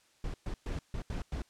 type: noise bursts at uneven times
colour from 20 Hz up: brown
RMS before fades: -36 dBFS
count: 6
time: 0.24-0.34 / 0.46-0.54 / 0.66-0.79 / 0.94-1.02 / 1.1-1.22 / 1.32-1.42 s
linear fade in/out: 2 ms
effects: white hiss -67 dBFS RMS until 1.49 s + low-pass 8000 Hz 12 dB/octave